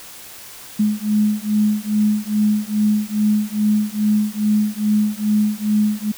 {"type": "beating tone pair", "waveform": "sine", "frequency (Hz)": [210, 212.4], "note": ["G#3", "G#3"], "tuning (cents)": [19, 39], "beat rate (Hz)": 2.4, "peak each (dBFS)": -18, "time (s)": [0.79, 6.12], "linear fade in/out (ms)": 10, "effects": ["white hiss -38 dBFS RMS until 6.17 s"]}